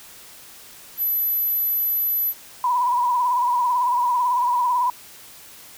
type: tone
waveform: sine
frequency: 11990 Hz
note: F#9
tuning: 22 cents sharp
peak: -19 dBFS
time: 0.97-2.34 s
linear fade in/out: 50 ms
type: tone with vibrato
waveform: sine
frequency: 981 Hz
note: B5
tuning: 12 cents flat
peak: -17 dBFS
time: 2.64-4.9 s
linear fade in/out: 2 ms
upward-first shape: sine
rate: 18 Hz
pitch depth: 59 cents each way
effects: white hiss -44 dBFS RMS until 5.77 s